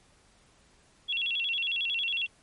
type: tone with vibrato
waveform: sine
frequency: 3022 Hz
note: F#7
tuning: 36 cents sharp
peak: -27 dBFS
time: 1.08-2.27 s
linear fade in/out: 20 ms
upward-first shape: square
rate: 11 Hz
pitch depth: 180 cents each way
effects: pink hiss -62 dBFS RMS until 2.42 s + MP3 48 kbps